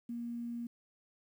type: tone with quantisation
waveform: sine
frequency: 236.4 Hz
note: A#3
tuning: 24 cents sharp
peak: -37 dBFS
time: 0.09-0.67 s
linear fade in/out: 5 ms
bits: 11
effects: none